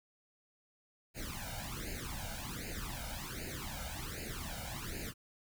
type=noise with flanger; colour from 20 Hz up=pink; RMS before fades=-42 dBFS; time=1.14-5.14 s; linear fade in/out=50 ms; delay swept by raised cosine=0.43 to 1.37 ms; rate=1.3 Hz; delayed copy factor=+1; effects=none